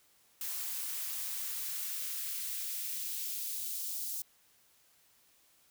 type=noise with high-pass filter sweep; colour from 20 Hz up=blue; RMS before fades=-38 dBFS; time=0.41-4.22 s; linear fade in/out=2 ms; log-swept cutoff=520 to 5000 Hz; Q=0.85; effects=white hiss -67 dBFS RMS until 5.7 s